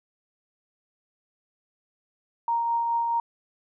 sine tone with tremolo, 932.3 Hz, A#5, in tune, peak -21 dBFS, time 2.48-3.2 s, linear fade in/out 2 ms, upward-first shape triangle, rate 4.7 Hz, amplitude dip 30%, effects none

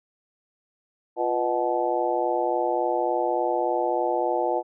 harmonic tone with a mistuned harmonic, 123.47 Hz, B2, in tune, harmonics 3 / 4 / 5 / 6 / 7, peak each -28 / -28 / -28 / -28 / -28 dBFS, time 1.16-4.63 s, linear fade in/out 50 ms, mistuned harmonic 3, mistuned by -99 cents, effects none

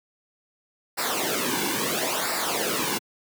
pink noise with flanger, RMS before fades -26 dBFS, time 0.97-2.99 s, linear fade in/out 20 ms, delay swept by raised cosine 0.31 to 1.61 ms, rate 0.74 Hz, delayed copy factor -0.75, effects high-pass 200 Hz 12 dB/octave

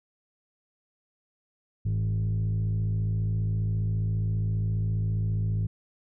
sine tone with frequency modulation, 105.8 Hz, G#2, 33 cents sharp, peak -22 dBFS, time 1.85-5.67 s, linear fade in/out 10 ms, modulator 54.8 Hz, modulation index 0.72, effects tanh soft clip ceiling -22 dBFS

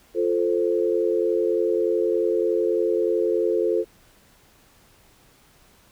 sine chord, F major, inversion none, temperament equal, 349.2 / 440 / 523.3 Hz, F4 / A4 / C5, 0 / 0 / 0 cents, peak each -23 / -22 / -26 dBFS, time 0.14-3.85 s, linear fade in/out 50 ms, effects pink hiss -56 dBFS RMS until 5.91 s

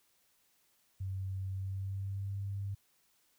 sine tone with pitch glide, 95.5 to 99.15 Hz, G2 to G2, -45 to +20 cents, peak -35 dBFS, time 1-2.75 s, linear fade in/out 10 ms, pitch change +65 cents, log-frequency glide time 1.51-2.4 s, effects white hiss -72 dBFS RMS until 3.38 s

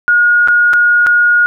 sine tone with dropouts, 1438 Hz, F#6, 50 cents flat, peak -6 dBFS, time 0.08-1.46 s, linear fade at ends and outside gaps 0 ms, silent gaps 0.475-0.484 / 0.732-0.736 / 1.064-1.069 s, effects none

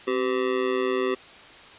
square tone with amplitude modulation, 384.1 Hz, G4, 35 cents flat, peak -19 dBFS, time 0.07-1.15 s, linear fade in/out 10 ms, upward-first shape sine, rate 121 Hz, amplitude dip 95%, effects white hiss -46 dBFS RMS until 1.78 s + resampled to 8000 Hz

